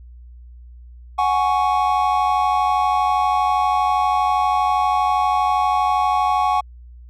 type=chord; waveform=triangle; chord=F# suspended second; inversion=none; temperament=just; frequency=740 / 832.5 / 1110 Hz; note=F#5 / G#5 / C#6; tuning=0 / +4 / +2 cents; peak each=-18 dBFS; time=1.18-6.61 s; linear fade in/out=10 ms; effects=added 60 Hz sine -38 dBFS peak until 7.09 s